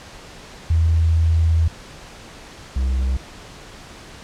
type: tone pair in turn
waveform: sine / triangle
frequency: 81.7 / 64.85 Hz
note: E2 / C2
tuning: -15 / -15 cents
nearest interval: major third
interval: 400 cents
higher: first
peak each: -13 / -15 dBFS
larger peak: first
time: 0.7-1.68 / 2.76-3.17 s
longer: first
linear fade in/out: 5 ms
effects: pink hiss -40 dBFS RMS until 4.23 s + low-pass 7000 Hz 12 dB/octave